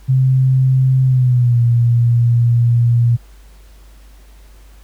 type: tone with pitch glide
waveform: sine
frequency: 130.81 to 118.58 Hz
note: C3 to A#2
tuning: 0 to +30 cents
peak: -9 dBFS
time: 0.08-3.17 s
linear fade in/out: 20 ms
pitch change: -170 cents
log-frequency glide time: 1.04-1.6 s
effects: added 50 Hz sine -39 dBFS peak until 4.83 s + pink hiss -51 dBFS RMS until 4.83 s